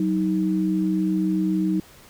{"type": "tone pair together", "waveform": "sine", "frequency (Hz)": [187.3, 315], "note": ["F#3", "D#4"], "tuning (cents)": [21, 21], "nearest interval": "major sixth", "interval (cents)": 900, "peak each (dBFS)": -22, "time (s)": [0, 1.8], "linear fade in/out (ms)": 2, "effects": ["pink hiss -49 dBFS RMS until 2.09 s"]}